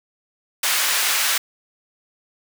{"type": "high-pass noise", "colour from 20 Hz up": "pink", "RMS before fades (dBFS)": -20, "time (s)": [0.63, 1.38], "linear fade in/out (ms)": 5, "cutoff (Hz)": 1400, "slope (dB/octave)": 12, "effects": []}